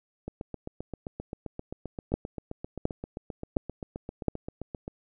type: two click trains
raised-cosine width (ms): 2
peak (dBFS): -22 / -11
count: 36 / 4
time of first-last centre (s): 0.28-4.879 / 2.14-4.283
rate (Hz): 7.61 / 1.4
effects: none